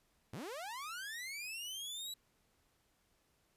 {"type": "linear sweep", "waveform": "sawtooth", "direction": "up", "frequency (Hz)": [85.7, 3951], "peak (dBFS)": -39, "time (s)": [0.33, 2.14], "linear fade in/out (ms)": 5, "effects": ["pink hiss -75 dBFS RMS until 3.56 s", "resampled to 32000 Hz"]}